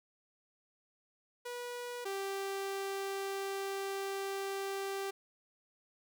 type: tone pair in turn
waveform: sawtooth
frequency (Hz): 486.6 / 391.8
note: B4 / G4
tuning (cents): -26 / -1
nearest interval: major third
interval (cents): 375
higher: first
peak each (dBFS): -36 / -32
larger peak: second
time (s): 1.45-2.05 / 2.05-5.11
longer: second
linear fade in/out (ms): 10
effects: none